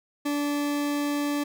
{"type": "tone", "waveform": "40% pulse", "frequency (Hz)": 290, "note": "D4", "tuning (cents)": -22, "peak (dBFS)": -24, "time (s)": [0.25, 1.44], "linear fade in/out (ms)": 10, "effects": []}